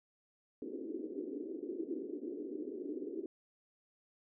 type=band-pass noise; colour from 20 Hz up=pink; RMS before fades=-42 dBFS; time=0.62-3.26 s; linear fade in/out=2 ms; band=280 to 410 Hz; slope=48 dB/octave; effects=none